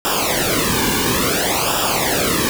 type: noise with flanger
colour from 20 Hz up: pink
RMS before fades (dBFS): -18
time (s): 0.05-2.49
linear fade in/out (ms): 0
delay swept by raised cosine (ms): 0.47 to 1.57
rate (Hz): 0.58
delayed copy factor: -0.85
effects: none